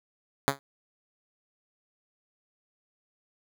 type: tone with exponential decay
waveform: 5% pulse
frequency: 138.59 Hz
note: C#3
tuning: in tune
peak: -7 dBFS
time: 0.48-0.59 s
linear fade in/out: 0 ms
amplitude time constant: 23 ms
effects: none